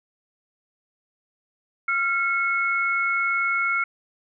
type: tone pair together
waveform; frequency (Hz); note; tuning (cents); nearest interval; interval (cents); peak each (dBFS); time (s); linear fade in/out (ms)
sine; 1380.2 / 2191; F6 / C#7; -21 / -21; minor sixth; 800; -23; 1.88-3.84; 5
effects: none